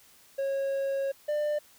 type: tone pair in turn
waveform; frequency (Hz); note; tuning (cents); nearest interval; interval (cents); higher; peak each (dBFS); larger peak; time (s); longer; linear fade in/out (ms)
triangle; 547 / 596; C#5 / D5; -23 / +25; minor second; 148; second; -25 / -24; second; 0.38-1.12 / 1.28-1.59; first; 10
effects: white hiss -58 dBFS RMS until 1.78 s